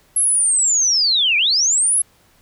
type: linear two-way sweep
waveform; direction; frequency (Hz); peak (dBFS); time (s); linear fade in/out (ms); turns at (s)
sine; down then up; 11175 to 2300 to 11175; -13; 0.16-2.02; 5; 1.37
effects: pink hiss -55 dBFS RMS until 2.41 s